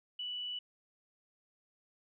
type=tone; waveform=sine; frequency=2960 Hz; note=F#7; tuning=in tune; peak=-37 dBFS; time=0.19-0.59 s; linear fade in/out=5 ms; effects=none